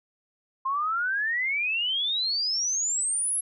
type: exponential sweep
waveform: sine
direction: up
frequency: 1046.5 to 11175 Hz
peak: -24 dBFS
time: 0.65-3.41 s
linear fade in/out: 10 ms
effects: none